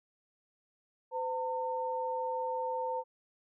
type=tone pair together; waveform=sine; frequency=510 / 906.4 Hz; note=C5 / A#5; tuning=-44 / -49 cents; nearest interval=minor seventh; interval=995 cents; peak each=-35 / -34 dBFS; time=1.11-3.04 s; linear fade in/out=50 ms; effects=none